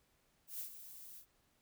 violet noise with ADSR envelope, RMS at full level -42 dBFS, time 0.47-1.26 s, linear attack 130 ms, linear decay 90 ms, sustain -11 dB, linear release 85 ms, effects pink hiss -75 dBFS RMS until 1.61 s

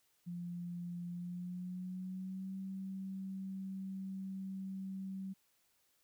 sine tone with pitch glide, 174.61 to 191.52 Hz, F3 to G3, 0 to -40 cents, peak -40 dBFS, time 0.26-5.34 s, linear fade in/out 20 ms, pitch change +160 cents, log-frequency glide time 1.1-2.55 s, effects white hiss -75 dBFS RMS until 6.03 s

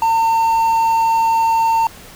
triangle tone with quantisation, 906 Hz, A#5, 50 cents flat, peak -10 dBFS, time 0.02-1.87 s, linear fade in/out 2 ms, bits 6, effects pink hiss -39 dBFS RMS until 2.15 s

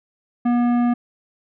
sine tone with tanh clipping, 241.1 Hz, B3, 41 cents flat, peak -17 dBFS, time 0.45-0.94 s, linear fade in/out 10 ms, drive 13 dB, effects none

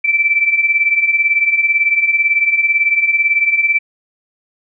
sine beating tone pair, 2315 / 2333 Hz, D7 / D7, -25 / -12 cents, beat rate 18 Hz, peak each -17 / -12 dBFS, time 0.04-3.79 s, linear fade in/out 10 ms, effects none

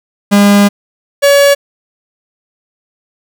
45% pulse tone pair in turn, 202.8 / 565.4 Hz, G#3 / C#5, -41 / +34 cents, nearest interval octave + tritone, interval 1775 cents, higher second, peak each -4 dBFS, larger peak neither, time 0.31-0.69 / 1.22-1.55 s, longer first, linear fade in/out 20 ms, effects none

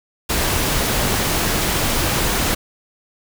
pink noise, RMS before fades -19 dBFS, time 0.29-2.55 s, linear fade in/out 10 ms, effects none

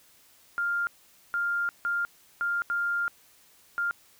sine tone bursts at uneven times, 1400 Hz, F6, 4 cents sharp, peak -25 dBFS, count 6, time 0.58-0.87 / 1.34-1.69 / 1.85-2.05 / 2.41-2.62 / 2.7-3.08 / 3.78-3.91 s, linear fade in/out 0 ms, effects white hiss -59 dBFS RMS until 4.19 s

